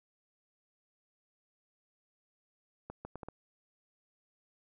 accelerating click train, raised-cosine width 1 ms, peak -28 dBFS, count 5, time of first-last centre 2.9-3.286 s, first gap 150 ms, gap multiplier 0.71, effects none

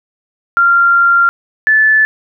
sine tone pair in turn, 1386 / 1741.9 Hz, F6 / A6, -14 / -18 cents, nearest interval major third, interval 396 cents, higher second, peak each -6 / -6 dBFS, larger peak neither, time 0.57-1.29 / 1.67-2.05 s, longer first, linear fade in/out 0 ms, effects none

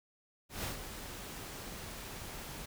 pink noise with ADSR envelope, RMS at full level -37 dBFS, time 0.49-2.66 s, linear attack 150 ms, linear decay 120 ms, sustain -8 dB, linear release 9 ms, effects none

